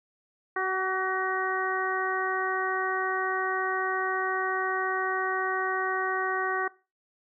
harmonic tone with a mistuned harmonic, 376.2 Hz, F#4, 29 cents sharp, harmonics 1 / 2 / 3 / 4 / 5, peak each -32 / -33 / -31 / -33 / -33 dBFS, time 0.56-6.68 s, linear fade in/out 5 ms, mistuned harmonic 3, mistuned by +15 cents, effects noise-tail reverb RT60 0.3 s tail -20 dB re dry

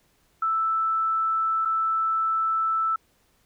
sine tone with dropouts, 1320 Hz, E6, 2 cents sharp, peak -21 dBFS, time 0.42-2.96 s, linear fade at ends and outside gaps 5 ms, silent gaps 1.651-1.655 s, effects pink hiss -65 dBFS RMS until 3.45 s

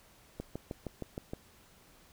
click train, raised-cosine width 2 ms, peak -24 dBFS, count 7, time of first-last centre 0.4-1.335 s, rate 6.42 Hz, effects pink hiss -61 dBFS RMS until 2.12 s

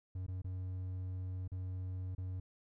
triangle tone with dropouts, 92.5 Hz, F#2, in tune, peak -36 dBFS, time 0.15-2.4 s, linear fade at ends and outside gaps 5 ms, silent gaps 0.265-0.281 / 0.419-0.444 / 1.478-1.517 / 2.15-2.18 s, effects none

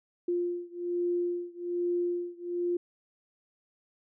sine beating tone pair, 350 / 351.2 Hz, F4 / F4, +4 / +10 cents, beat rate 1.2 Hz, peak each -31 / -32 dBFS, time 0.28-2.77 s, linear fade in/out 5 ms, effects none

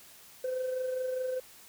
sine tone with amplitude modulation, 512 Hz, C5, 38 cents flat, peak -26 dBFS, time 0.44-1.4 s, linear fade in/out 5 ms, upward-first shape sine, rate 24.9 Hz, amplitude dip 50%, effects tanh soft clip ceiling -28 dBFS + white hiss -54 dBFS RMS until 1.68 s

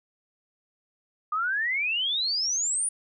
sine exponential sweep, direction up, 1205 to 9750 Hz, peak -24 dBFS, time 1.32-2.89 s, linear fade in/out 5 ms, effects none

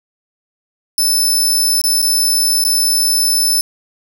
20% pulse tone with dropouts, 5274 Hz, E8, in tune, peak -6 dBFS, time 0.98-3.61 s, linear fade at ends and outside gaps 1 ms, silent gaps 1.815-1.839 / 2.018-2.026 / 2.639-2.649 s, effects none

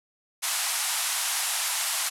white band-pass noise, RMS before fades -28 dBFS, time 0.42-2.1 s, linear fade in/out 20 ms, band 690 to 12000 Hz, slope 48 dB/octave, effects none

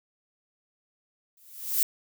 violet noise with exponential growth, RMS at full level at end -21 dBFS, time 1.37-1.83 s, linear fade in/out 1 ms, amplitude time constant 100 ms, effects none

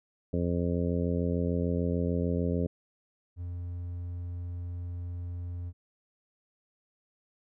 harmonic tone, 86.7 Hz, F2, 12 cents flat, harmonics 1 / 2 / 3 / 4 / 5 / 6 / 7, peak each -31 / -31 / -33 / -40 / -35 / -37 / -42 dBFS, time 0.33-2.67 s, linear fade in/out 5 ms
triangle tone, 87.7 Hz, F2, 8 cents sharp, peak -32 dBFS, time 3.36-5.73 s, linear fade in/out 50 ms
effects none

